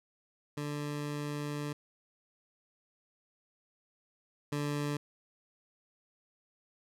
20% pulse tone pair in turn, 146.83 / 145.98 Hz, D3 / D3, 0 / -10 cents, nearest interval unison, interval 10 cents, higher first, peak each -30 / -27 dBFS, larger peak second, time 0.57-1.73 / 4.52-4.97 s, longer first, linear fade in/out 5 ms, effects low-pass 12000 Hz 12 dB/octave

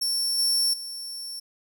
sawtooth tone with level steps, 5440 Hz, F8, 46 cents flat, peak -21 / -18 / -31 dBFS, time 0.01-1.4 s, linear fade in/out 10 ms, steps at 0.38 / 0.73 s, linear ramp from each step 10 ms, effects none

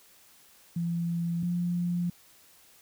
sine tone pair in turn, 170 / 174.98 Hz, F3 / F3, -46 / +4 cents, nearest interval unison, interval 50 cents, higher second, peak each -27 / -26 dBFS, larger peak second, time 0.76-1.43 / 1.43-2.1 s, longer neither, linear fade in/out 5 ms, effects white hiss -58 dBFS RMS until 2.81 s

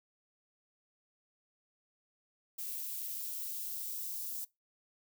violet noise with high-pass filter sweep, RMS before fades -40 dBFS, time 2.58-4.45 s, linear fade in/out 10 ms, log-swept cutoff 2000 to 4300 Hz, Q 0.88, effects noise-tail reverb RT60 0.2 s tail -22 dB re dry

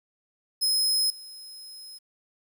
sawtooth tone with level steps, 5120 Hz, D#8, 49 cents sharp, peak -19 / -39 dBFS, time 0.61-1.99 s, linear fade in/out 20 ms, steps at 1.1 s, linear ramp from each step 2 ms, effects 10-bit

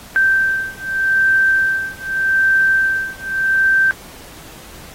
sine beating tone pair, 1562 / 1562.83 Hz, G6 / G6, -7 / -6 cents, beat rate 0.83 Hz, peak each -16 dBFS, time 0.16-3.91 s, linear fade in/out 0 ms, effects pink hiss -39 dBFS RMS until 4.94 s + AAC 48 kbps

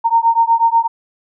sine beating tone pair, 916 / 924.2 Hz, A#5 / A#5, -31 / -15 cents, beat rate 8.2 Hz, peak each -13 dBFS, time 0.04-0.88 s, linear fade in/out 20 ms, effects none

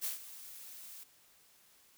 blue noise with ADSR envelope, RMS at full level -35 dBFS, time 0.01-1.04 s, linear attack 35 ms, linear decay 140 ms, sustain -15 dB, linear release 11 ms, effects white hiss -65 dBFS RMS until 1.97 s

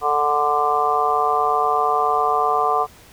harmonic tone, 147.6 Hz, D3, 9 cents sharp, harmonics 3 / 4 / 5 / 6 / 7 / 8, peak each -24 / -32 / -20 / -32 / -22 / -21 dBFS, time 0.01-2.87 s, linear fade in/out 50 ms, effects pink hiss -47 dBFS RMS until 3.12 s

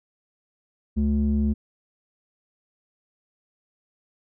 square tone with low-pass filter, 72 Hz, D2, 34 cents flat, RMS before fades -22 dBFS, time 0.96-1.54 s, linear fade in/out 20 ms, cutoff 240 Hz, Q 4.2, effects none

